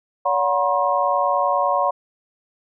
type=tone cluster; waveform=sine; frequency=569 / 728 / 962 / 1072 Hz; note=C#5 / F#5 / B5 / C6; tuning=+45 / -28 / -46 / +42 cents; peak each=-22 dBFS; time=0.25-1.91 s; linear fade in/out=10 ms; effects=none